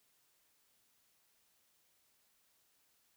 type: silence
effects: white hiss -74 dBFS RMS until 3.16 s